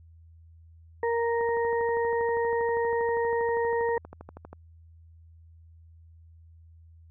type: harmonic tone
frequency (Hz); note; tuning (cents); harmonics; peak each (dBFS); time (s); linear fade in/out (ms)
466.2; A#4; 0; 1 / 2 / 4; -25 / -30 / -35; 1.03-3.98; 2
type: click train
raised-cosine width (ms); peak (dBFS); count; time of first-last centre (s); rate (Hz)
1; -28; 40; 1.41-4.53; 12.5
effects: added 82 Hz sine -50 dBFS peak until 7.1 s